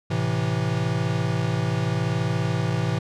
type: chord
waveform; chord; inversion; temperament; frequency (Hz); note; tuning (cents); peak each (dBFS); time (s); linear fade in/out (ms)
square; A minor; none; equal; 110 / 130.81 / 164.81; A2 / C3 / E3; 0 / 0 / 0; -27; 0.1-2.99; 10
effects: low-pass 6000 Hz 12 dB/octave

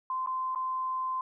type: tone with dropouts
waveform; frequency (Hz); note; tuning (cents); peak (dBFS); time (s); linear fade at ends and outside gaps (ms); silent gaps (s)
sine; 1036; C6; -17; -29; 0.1-1.21; 2; 0.262-0.272 / 0.549-0.558
effects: none

